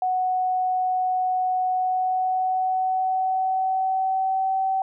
sine tone with pitch glide, 740 to 765.7 Hz, F#5 to G5, 0 to -41 cents, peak -20 dBFS, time 0.02-4.82 s, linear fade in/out 2 ms, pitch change +59 cents, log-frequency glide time 1.72-4.59 s, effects none

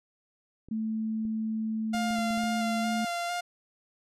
clicks, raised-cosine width 3 ms, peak -35 dBFS, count 8, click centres 0.686 / 1.252 / 1.948 / 2.108 / 2.187 / 2.307 / 2.376 / 2.437 s
sine tone, 220 Hz, A3, in tune, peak -28 dBFS, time 0.71-3.05 s, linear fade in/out 5 ms
sawtooth tone with vibrato, 698.5 Hz, F5, in tune, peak -26 dBFS, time 1.93-3.41 s, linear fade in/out 10 ms, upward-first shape square, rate 2.2 Hz, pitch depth 16 cents each way
effects low-pass 10000 Hz 12 dB/octave

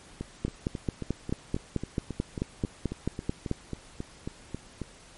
two click trains, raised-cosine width 3 ms, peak -14 / -20 dBFS, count 15 / 18, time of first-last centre 0.45-3.513 / 0.21-4.817 s, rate 4.57 / 3.69 Hz, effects pink hiss -52 dBFS RMS until 5.17 s + MP3 48 kbps

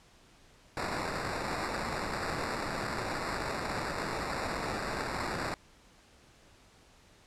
blue noise with sample-and-hold, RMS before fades -35 dBFS, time 0.77-5.54 s, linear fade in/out 0 ms, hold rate 3150 Hz, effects pink hiss -60 dBFS RMS until 7.26 s + low-pass 8000 Hz 12 dB/octave

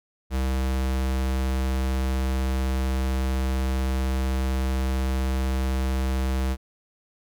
square tone, 65.41 Hz, C2, in tune, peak -23 dBFS, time 0.3-6.57 s, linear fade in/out 50 ms, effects none

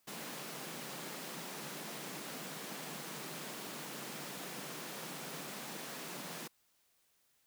pink high-pass noise, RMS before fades -45 dBFS, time 0.07-6.48 s, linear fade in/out 10 ms, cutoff 140 Hz, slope 96 dB/octave, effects white hiss -74 dBFS RMS until 7.46 s

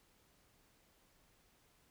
silence, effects pink hiss -71 dBFS RMS until 1.9 s

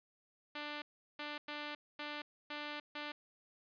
5% pulse tone bursts at uneven times, 295.8 Hz, D4, 13 cents sharp, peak -30 dBFS, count 6, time 0.55-0.82 / 1.19-1.38 / 1.48-1.75 / 1.99-2.22 / 2.5-2.8 / 2.95-3.12 s, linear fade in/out 5 ms, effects resampled to 11025 Hz

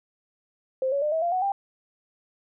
sine tone with pitch steps, 523.3 / 560.9 / 601.1 / 644.3 / 690.5 / 740.1 / 793.2 Hz, C5 / C#5 / D5 / E5 / F5 / F#5 / G5, 0 / +20 / +40 / -40 / -20 / 0 / +20 cents, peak -22 dBFS, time 0.82-1.52 s, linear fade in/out 2 ms, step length 100 ms, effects none

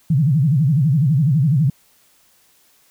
sine tone with vibrato, 144.9 Hz, D3, 23 cents flat, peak -12 dBFS, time 0.1-1.7 s, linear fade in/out 5 ms, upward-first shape sine, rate 12 Hz, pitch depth 250 cents each way, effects white hiss -56 dBFS RMS until 2.9 s

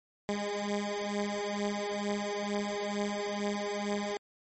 15% pulse beating tone pair, 203.7 / 205.9 Hz, G#3 / G#3, -33 / -15 cents, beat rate 2.2 Hz, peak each -28 dBFS, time 0.29-4.17 s, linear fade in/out 0 ms, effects MP3 32 kbps

